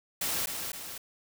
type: noise with echo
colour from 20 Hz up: white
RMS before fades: -31 dBFS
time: 0.21-0.46 s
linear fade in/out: 5 ms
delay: 260 ms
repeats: 2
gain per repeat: -5 dB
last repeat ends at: 0.98 s
effects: none